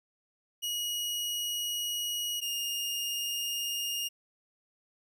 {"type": "tone pair in turn", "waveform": "sawtooth", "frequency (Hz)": [2900, 2837], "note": ["F#7", "F7"], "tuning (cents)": [-35, 27], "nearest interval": "unison", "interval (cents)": 38, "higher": "first", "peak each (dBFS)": -28, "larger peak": "neither", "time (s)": [[0.62, 2.41], [2.41, 4.09]], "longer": "first", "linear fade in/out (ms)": 20, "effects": []}